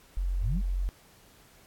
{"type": "tone", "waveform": "sine", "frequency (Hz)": 45.29, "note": "F#1", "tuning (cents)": -36, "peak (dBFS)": -26, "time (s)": [0.17, 0.89], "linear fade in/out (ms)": 0}
{"type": "linear sweep", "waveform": "sine", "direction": "up", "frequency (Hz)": [61.74, 212.7], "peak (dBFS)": -29, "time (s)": [0.4, 0.62], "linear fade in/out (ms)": 50}
{"effects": ["pink hiss -58 dBFS RMS until 1.66 s", "AAC 64 kbps"]}